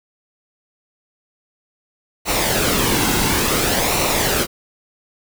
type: noise with flanger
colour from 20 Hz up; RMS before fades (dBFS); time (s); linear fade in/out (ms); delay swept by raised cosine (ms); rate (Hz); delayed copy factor
pink; -18; 2.25-4.47; 50; 0.6 to 1.7; 0.57; -0.5
effects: none

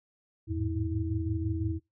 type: tone cluster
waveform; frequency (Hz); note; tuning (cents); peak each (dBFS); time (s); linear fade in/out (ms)
sine; 83.7 / 103.8 / 109.7 / 323; E2 / G#2 / A2 / E4; +27 / 0 / -5 / -35; -32 / -34 / -36 / -34; 0.47-1.8; 50
effects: noise-tail reverb RT60 0.2 s tail -24 dB re dry

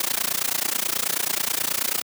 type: noise with amplitude modulation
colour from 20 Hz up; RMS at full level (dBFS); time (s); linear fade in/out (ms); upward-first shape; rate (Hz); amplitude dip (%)
white; -21; 0-2.02; 5; sine; 29.3; 95
effects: high-pass 150 Hz 12 dB/octave

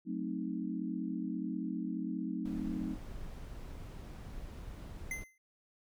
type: chord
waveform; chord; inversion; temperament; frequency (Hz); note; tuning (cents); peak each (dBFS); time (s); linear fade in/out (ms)
sine; F# diminished seventh; none; equal; 185 / 220 / 261.6 / 311.1; F#3 / A3 / C4 / Eb4; 0 / 0 / 0 / 0; -40; 0.05-2.97; 50
type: noise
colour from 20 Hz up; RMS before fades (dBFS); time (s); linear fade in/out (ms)
brown; -45; 2.45-5.24; 5
type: tone with exponential decay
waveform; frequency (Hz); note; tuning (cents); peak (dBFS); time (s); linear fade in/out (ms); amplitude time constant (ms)
square; 2066; C7; -22; -34; 5.11-5.38; 2; 57
effects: none

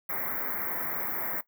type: band-stop noise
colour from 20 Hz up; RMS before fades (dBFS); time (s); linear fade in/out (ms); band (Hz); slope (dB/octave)
white; -32; 0.09-1.41; 5; 2200 to 13000; 96
effects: noise-tail reverb RT60 0.1 s tail -17 dB re dry + high-pass 150 Hz 12 dB/octave

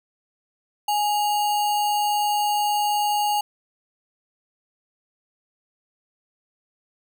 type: tone with sample-and-hold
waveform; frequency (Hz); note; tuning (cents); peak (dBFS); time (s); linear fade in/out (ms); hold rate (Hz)
sine; 830.6; G#5; 0; -19; 0.88-3.41; 5; 3675
effects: none

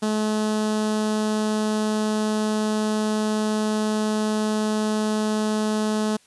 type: tone with notch filter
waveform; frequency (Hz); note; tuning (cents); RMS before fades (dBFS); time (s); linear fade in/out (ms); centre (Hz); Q
sawtooth; 214.5; A3; -44; -23; 0.02-6.17; 10; 2200; 1.5
effects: white hiss -57 dBFS RMS until 6.26 s + resampled to 24000 Hz

